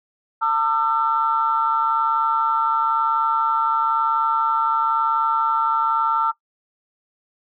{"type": "tone cluster", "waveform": "sine", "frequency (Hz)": [903, 1203, 1344], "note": ["A5", "D6", "E6"], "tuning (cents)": [45, 41, 33], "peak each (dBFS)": [-20, -25, -19], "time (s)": [0.41, 6.32], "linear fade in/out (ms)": 20, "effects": ["noise-tail reverb RT60 0.1 s tail -19 dB re dry", "tanh soft clip ceiling -7 dBFS"]}